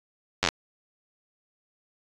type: slowing click train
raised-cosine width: 0.2 ms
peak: -4 dBFS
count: 6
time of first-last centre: 0.43-0.488 s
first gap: 10 ms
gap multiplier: 1.07
effects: AAC 32 kbps